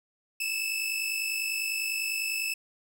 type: tone pair together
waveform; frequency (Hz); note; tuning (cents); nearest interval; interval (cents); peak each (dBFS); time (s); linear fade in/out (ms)
sawtooth; 2608 / 2658; E7 / E7; -19 / +14; unison; 33; -27 / -30; 0.4-2.54; 5
effects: none